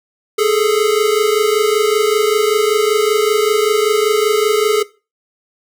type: tone pair together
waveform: square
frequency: 415.3 / 440.5 Hz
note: G#4 / A4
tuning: 0 / +2 cents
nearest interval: minor second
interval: 102 cents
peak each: -15 dBFS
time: 0.38-4.83 s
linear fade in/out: 10 ms
effects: noise-tail reverb RT60 0.3 s tail -19 dB re dry